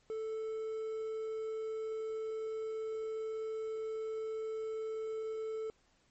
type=tone with quantisation; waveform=triangle; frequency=440 Hz; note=A4; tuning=in tune; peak=-34 dBFS; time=0.1-5.7 s; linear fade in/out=0 ms; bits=10; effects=pink hiss -71 dBFS RMS until 6.1 s + MP3 32 kbps